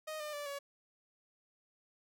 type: tone with pitch steps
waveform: sawtooth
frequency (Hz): 622.3 / 602.1 / 582.6 / 563.8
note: D#5 / D5 / D5 / C#5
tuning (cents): 0 / +43 / -14 / +29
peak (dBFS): -36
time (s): 0.07-0.59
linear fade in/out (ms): 10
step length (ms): 130
effects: none